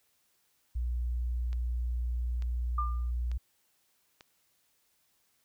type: tone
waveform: sine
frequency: 60.2 Hz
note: B1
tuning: 44 cents flat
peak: -29 dBFS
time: 0.75-3.38 s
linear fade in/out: 10 ms
type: click train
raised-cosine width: 0.2 ms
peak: -32 dBFS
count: 4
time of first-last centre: 1.53-4.209 s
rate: 1.12 Hz
type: tone with exponential decay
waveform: sine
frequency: 1197 Hz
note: D6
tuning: 33 cents sharp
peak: -27 dBFS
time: 2.78-3.11 s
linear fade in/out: 5 ms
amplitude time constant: 70 ms
effects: white hiss -72 dBFS RMS until 5.44 s